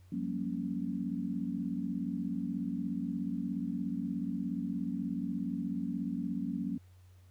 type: chord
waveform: sine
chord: G half-diminished seventh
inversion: third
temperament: equal with one note detuned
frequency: 179.21 / 196 / 233.1 / 277.2 Hz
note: F3 / G3 / Bb3 / Db4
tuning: +45 / 0 / 0 / 0 cents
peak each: -38 / -40 / -37 / -38 dBFS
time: 0.12-6.78 s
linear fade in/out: 5 ms
effects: added 91 Hz sine -55 dBFS peak until 7.3 s + pink hiss -70 dBFS RMS until 7.3 s